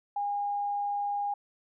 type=tone; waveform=sine; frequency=814 Hz; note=G#5; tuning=35 cents flat; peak=-28 dBFS; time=0.16-1.34 s; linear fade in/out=5 ms; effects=none